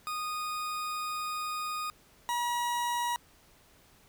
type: tone pair in turn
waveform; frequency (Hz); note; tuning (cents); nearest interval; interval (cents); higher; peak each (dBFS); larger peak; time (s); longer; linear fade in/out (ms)
40% pulse; 1236 / 959.4; D#6 / A#5; -12 / +50; major third; 438; first; -32 / -28; second; 0.07-1.9 / 2.29-3.16; first; 0
effects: pink hiss -61 dBFS RMS until 4.08 s